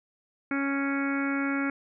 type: harmonic tone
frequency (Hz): 277.2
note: C#4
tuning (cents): 0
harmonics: 1 / 2 / 3 / 4 / 5 / 6 / 7 / 8 / 9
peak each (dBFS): -27 / -39 / -42 / -42 / -34 / -37 / -42 / -36 / -48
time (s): 0.51-1.7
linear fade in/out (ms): 2
effects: none